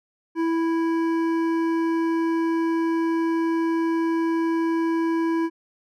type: tone with hard clipping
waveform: sine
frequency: 329.6 Hz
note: E4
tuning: in tune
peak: -22 dBFS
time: 0.35-5.5 s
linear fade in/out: 50 ms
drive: 11 dB
effects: none